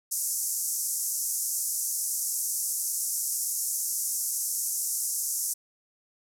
white band-pass noise, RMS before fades -30 dBFS, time 0.11-5.54 s, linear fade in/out 10 ms, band 5700 to 13000 Hz, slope 48 dB/octave, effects none

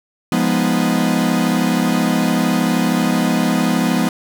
45% pulse chord, F half-diminished seventh, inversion none, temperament equal, 174.61 / 207.7 / 246.9 / 311.1 Hz, F3 / Ab3 / Cb4 / Eb4, 0 / 0 / 0 / 0 cents, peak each -20 / -20 / -18 / -23 dBFS, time 0.32-4.09 s, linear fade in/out 2 ms, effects none

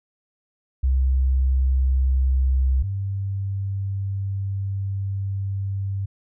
sine tone pair in turn, 65.41 / 98 Hz, C2 / G2, 0 / 0 cents, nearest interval perfect fifth, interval 700 cents, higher second, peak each -16 / -23 dBFS, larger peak first, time 0.83-2.83 / 2.83-6.06 s, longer second, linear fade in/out 10 ms, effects none

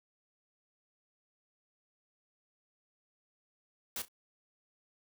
white noise with echo, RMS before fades -38 dBFS, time 3.96-4.02 s, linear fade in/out 2 ms, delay 32 ms, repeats 2, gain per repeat -14 dB, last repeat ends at 4.084 s, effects none

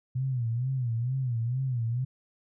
sine tone with vibrato, 123.47 Hz, B2, in tune, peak -26 dBFS, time 0.15-2.05 s, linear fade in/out 10 ms, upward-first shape sine, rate 2.2 Hz, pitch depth 140 cents each way, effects none

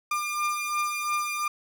30% pulse beating tone pair, 1199 / 1201.9 Hz, D6 / D6, +36 / +40 cents, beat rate 2.9 Hz, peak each -25 / -29 dBFS, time 0.11-1.48 s, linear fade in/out 5 ms, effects none

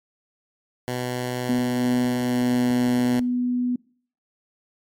10% pulse tone with pitch glide, 124.5 to 123.43 Hz, B2 to B2, +14 to -1 cents, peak -17 dBFS, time 0.88-3.2 s, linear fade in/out 0 ms, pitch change -15 cents, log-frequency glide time 2.1-2.73 s
sine tone, 246.9 Hz, B3, in tune, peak -20 dBFS, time 1.49-3.76 s, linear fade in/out 5 ms
effects noise-tail reverb RT60 0.5 s tail -24 dB re dry + MP3 96 kbps

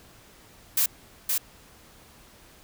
blue noise with echo, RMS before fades -22 dBFS, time 0.77-0.86 s, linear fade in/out 5 ms, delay 520 ms, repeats 1, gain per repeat -3 dB, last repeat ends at 1.38 s, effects pink hiss -53 dBFS RMS until 2.63 s

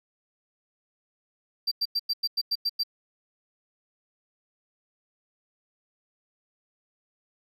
triangle tone bursts, 4699 Hz, D8, in tune, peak -22 dBFS, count 9, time 1.67-2.835 s, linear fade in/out 10 ms, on 45 ms, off 95 ms, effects none

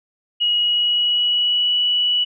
sine tone with pitch glide, 2900 to 2946 Hz, F#7 to F#7, -35 to -8 cents, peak -15 dBFS, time 0.4-2.25 s, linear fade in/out 20 ms, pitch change +27 cents, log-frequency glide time 0.57-1.76 s, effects none

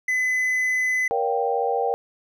triangle tone, 2016 Hz, B6, 35 cents sharp, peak -18 dBFS, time 0.08-1.08 s, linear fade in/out 5 ms
sine chord, G half-diminished seventh, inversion first, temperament just, 470.4 / 564.5 / 705.6 / 784 Hz, Bb4 / Db5 / F5 / G5, +16 / +31 / +18 / 0 cents, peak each -24 / -29 / -29 / -24 dBFS, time 1.11-1.94 s, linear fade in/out 0 ms
effects none

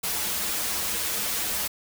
white noise with comb filter, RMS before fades -28 dBFS, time 0.03-1.68 s, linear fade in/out 10 ms, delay 7.6 ms, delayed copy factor -0.9, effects none

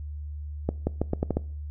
accelerating click train, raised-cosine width 2 ms, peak -11 dBFS, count 7, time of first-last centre 0.69-1.37 s, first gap 180 ms, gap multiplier 0.81, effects noise-tail reverb RT60 0.5 s tail -22 dB re dry + added 74 Hz sine -33 dBFS peak until 1.7 s

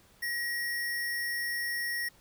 sine tone with sample-and-hold, 1900 Hz, A#6, 33 cents sharp, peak -30 dBFS, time 0.22-2.09 s, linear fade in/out 10 ms, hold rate 7350 Hz, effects pink hiss -61 dBFS RMS until 2.2 s

